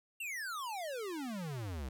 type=exponential sweep; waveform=square; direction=down; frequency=2817 to 61 Hz; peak=-39 dBFS; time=0.2-1.89 s; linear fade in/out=5 ms; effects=none